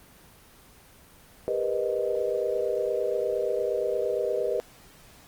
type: tone cluster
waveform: sine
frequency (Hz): 400.8 / 474.4 / 503 / 619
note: G4 / A#4 / B4 / D#5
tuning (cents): +38 / +30 / +32 / -9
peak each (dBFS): -30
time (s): 1.48-4.6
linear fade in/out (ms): 0
effects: pink hiss -53 dBFS RMS until 5.27 s + Opus 24 kbps